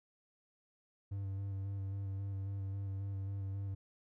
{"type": "tone with vibrato", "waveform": "triangle", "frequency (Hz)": 98, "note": "G2", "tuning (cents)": 0, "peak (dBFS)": -35, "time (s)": [1.11, 3.75], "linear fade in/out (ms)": 10, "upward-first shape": "square", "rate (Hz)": 3.7, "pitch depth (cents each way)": 18, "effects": []}